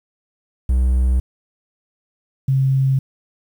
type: tone pair in turn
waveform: triangle / sine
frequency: 63.2 / 133.92 Hz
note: B1 / C3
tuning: +41 / +41 cents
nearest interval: octave + minor second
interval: 1300 cents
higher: second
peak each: -11 / -13 dBFS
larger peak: first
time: 0.69-1.2 / 2.48-2.99 s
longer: neither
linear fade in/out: 5 ms
effects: 8-bit